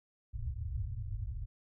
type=low-pass noise; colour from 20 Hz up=white; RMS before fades=-38 dBFS; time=0.33-1.46 s; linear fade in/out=20 ms; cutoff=120 Hz; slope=96 dB/octave; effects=none